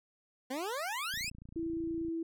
20% pulse exponential sweep, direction up, 246.9 to 2694 Hz, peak -30 dBFS, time 0.5-1.3 s, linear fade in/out 10 ms
click train, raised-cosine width 5 ms, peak -38 dBFS, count 28, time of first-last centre 1.14-2.084 s, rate 28.6 Hz
sine tone, 329.6 Hz, E4, in tune, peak -33 dBFS, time 1.56-2.23 s, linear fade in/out 5 ms
effects none

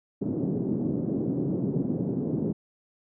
white band-pass noise, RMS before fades -28 dBFS, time 0.21-2.53 s, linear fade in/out 10 ms, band 130 to 340 Hz, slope 24 dB/octave, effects none

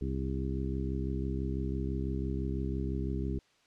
harmonic tone with a mistuned harmonic, 66 Hz, C2, 16 cents sharp, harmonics 1 / 2 / 3 / 4 / 5 / 6, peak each -34 / -37 / -39 / -40 / -41 / -42 dBFS, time 0.01-3.39 s, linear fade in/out 5 ms, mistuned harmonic 6, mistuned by +28 cents, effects white hiss -67 dBFS RMS until 3.66 s + low-pass 5000 Hz 12 dB/octave

